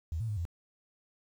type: tone with pitch steps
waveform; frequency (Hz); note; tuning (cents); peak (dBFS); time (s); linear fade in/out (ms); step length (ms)
sine; 80.6 / 113.3 / 105.1 / 85.3; E2 / A#2 / G#2 / F2; -38 / -49 / +21 / -40; -31; 0.12-0.452; 0; 83
effects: 10-bit